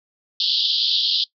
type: band-pass noise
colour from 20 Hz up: pink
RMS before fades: -20 dBFS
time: 0.4-1.24 s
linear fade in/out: 2 ms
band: 3100 to 4900 Hz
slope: 96 dB/octave
effects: noise-tail reverb RT60 0.1 s tail -20 dB re dry